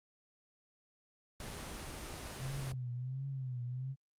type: noise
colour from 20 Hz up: pink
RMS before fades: -44 dBFS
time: 1.4-2.72 s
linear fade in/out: 2 ms
type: tone with vibrato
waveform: sine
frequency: 129.3 Hz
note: C3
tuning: 20 cents flat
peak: -37 dBFS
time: 2.38-3.96 s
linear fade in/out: 50 ms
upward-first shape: triangle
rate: 1.4 Hz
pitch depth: 120 cents each way
effects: low-pass 11000 Hz 12 dB/octave + Opus 24 kbps